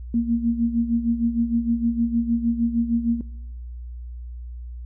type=tone with tremolo; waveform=sine; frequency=233.1 Hz; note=A#3; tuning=in tune; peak=-16 dBFS; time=0.14-3.21 s; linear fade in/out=2 ms; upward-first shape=sine; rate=6.5 Hz; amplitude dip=75%; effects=noise-tail reverb RT60 1.0 s tail -22 dB re dry + added 60 Hz sine -32 dBFS peak until 4.85 s